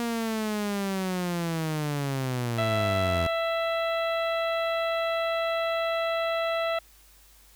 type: linear sweep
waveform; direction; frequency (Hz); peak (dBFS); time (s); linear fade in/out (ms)
sawtooth; down; 236.9 to 82.41; -23; 0-3.27; 0
type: harmonic tone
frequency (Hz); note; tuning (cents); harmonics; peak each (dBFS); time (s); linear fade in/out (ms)
663; E5; +10; 1 / 2 / 3 / 4 / 5 / 6; -26 / -32 / -36 / -38 / -40 / -42; 2.58-6.79; 5
effects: added 50 Hz sine -57 dBFS peak until 7.55 s + white hiss -57 dBFS RMS until 7.55 s